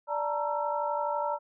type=tone cluster; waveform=sine; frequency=585 / 887 / 939 / 1339 Hz; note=D5 / A5 / A#5 / E6; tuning=-7 / +14 / +12 / +27 cents; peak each=-32 / -34 / -31 / -38 dBFS; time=0.07-1.39 s; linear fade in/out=50 ms; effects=none